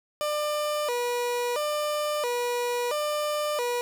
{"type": "tone with vibrato", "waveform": "30% pulse", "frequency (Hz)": 538, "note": "C5", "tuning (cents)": 48, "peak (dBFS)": -23, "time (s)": [0.21, 3.81], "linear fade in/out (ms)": 0, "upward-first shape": "square", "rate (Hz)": 0.74, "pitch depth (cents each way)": 180, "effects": []}